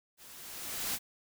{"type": "noise with level ramp", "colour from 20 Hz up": "white", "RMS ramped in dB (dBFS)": [-54, -32], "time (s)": [0.17, 0.99], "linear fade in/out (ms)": 50, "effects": []}